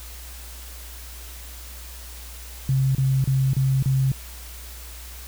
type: tone bursts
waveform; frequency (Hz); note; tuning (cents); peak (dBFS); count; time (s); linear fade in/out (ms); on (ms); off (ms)
sine; 133.3; C3; +33; -17; 5; 2.69-4.118; 2; 260; 32
effects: added 60 Hz sine -38 dBFS peak until 5.27 s + white hiss -42 dBFS RMS until 5.27 s